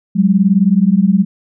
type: beating tone pair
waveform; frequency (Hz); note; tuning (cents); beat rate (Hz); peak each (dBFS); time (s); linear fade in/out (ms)
sine; 185 / 204; F#3 / G#3; 0 / -31; 19; -11; 0.15-1.25; 20
effects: none